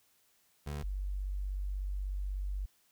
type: tone pair in turn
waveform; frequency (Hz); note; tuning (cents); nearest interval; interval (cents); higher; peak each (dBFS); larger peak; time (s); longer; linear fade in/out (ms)
25% pulse / sine; 73.4 / 48.19; D2 / G1; 0 / -29; perfect fifth; 729; first; -33 / -33; neither; 0.66-0.83 / 0.83-2.66; second; 10
effects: white hiss -70 dBFS RMS until 2.91 s